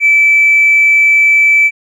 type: tone with tanh clipping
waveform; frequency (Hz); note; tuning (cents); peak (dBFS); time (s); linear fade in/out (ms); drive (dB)
triangle; 2315; D7; -25; -5; 0-1.71; 50; 4
effects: none